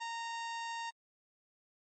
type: tone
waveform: sawtooth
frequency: 925 Hz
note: A#5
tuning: 14 cents flat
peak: -34 dBFS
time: 0-0.91 s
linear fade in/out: 20 ms
effects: low-pass 9000 Hz 12 dB/octave + MP3 32 kbps